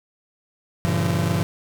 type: chord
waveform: 40% pulse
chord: G diminished seventh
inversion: none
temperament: just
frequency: 98 / 117.6 / 141.12 / 169.34 Hz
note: G2 / Bb2 / Db3 / Fb3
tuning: 0 / +16 / +31 / +47 cents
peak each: -24 / -27 / -26 / -22 dBFS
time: 0.85-1.43 s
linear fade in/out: 0 ms
effects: none